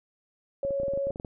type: tone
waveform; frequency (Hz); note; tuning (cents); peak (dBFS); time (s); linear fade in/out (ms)
sine; 554.4; C#5; 0; -26; 0.63-1.11; 2
type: clicks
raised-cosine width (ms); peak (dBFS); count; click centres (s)
2; -25; 12; 0.65 / 0.707 / 0.8 / 0.833 / 0.882 / 0.936 / 0.975 / 1.07 / 1.104 / 1.159 / 1.199 / 1.248
effects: none